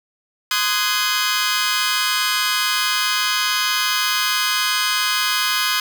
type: chord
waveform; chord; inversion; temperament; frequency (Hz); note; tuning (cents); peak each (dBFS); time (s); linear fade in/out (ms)
15% pulse; Ab dominant seventh; first; just; 1038.3 / 1245.9 / 1495.1 / 1661.2; C6 / Eb6 / Gb6 / Ab6; -14 / +2 / +18 / 0; -17; 0.51-5.8; 2
effects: none